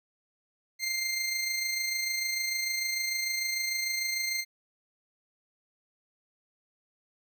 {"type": "tone with amplitude modulation", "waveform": "20% pulse", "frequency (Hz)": 2100, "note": "C7", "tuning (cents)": 6, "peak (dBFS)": -22, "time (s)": [0.79, 4.45], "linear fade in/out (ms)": 50, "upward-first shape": "sine", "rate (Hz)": 26.7, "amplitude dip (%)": 40, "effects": []}